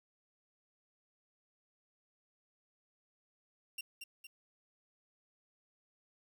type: tone with echo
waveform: sawtooth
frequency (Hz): 2765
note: F7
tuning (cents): -18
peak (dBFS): -36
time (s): 3.78-3.81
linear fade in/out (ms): 5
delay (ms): 230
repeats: 2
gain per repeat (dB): -5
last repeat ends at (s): 4.27
effects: 11-bit